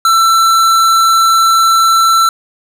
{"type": "tone with hard clipping", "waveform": "sine", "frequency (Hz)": 1338, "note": "E6", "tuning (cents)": 25, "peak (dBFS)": -8, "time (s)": [0.05, 2.29], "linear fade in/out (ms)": 2, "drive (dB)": 17, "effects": []}